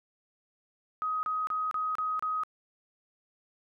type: tone bursts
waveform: sine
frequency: 1259 Hz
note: D#6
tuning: 20 cents sharp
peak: -28 dBFS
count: 6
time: 1.02-2.435 s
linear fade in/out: 0 ms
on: 210 ms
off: 31 ms
effects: none